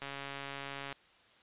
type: click train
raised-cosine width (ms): 0.3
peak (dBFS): -25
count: 127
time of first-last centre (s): 0.02-0.926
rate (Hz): 139
effects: white hiss -63 dBFS RMS until 1.42 s + resampled to 8000 Hz